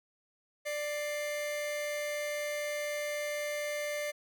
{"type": "tone pair together", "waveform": "45% pulse", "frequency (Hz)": [590, 2103], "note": ["D5", "C7"], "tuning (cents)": [8, 8], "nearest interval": "octave + minor seventh", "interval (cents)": 2200, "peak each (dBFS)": [-34, -40], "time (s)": [0.65, 4.12], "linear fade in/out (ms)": 20, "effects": []}